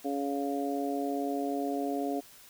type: harmonic tone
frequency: 140.4 Hz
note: C#3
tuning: 22 cents sharp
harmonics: 2 / 3 / 4 / 5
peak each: -32 / -36 / -39 / -35 dBFS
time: 0.04-2.21 s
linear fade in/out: 20 ms
effects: white hiss -54 dBFS RMS until 2.49 s